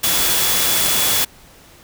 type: tone in noise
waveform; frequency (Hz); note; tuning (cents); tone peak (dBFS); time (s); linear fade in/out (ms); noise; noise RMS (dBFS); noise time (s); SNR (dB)
sine; 3411; G#7; +46; -25; 0.03-1.25; 10; white; -17; 0.03-1.25; -11
effects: pink hiss -46 dBFS RMS until 1.83 s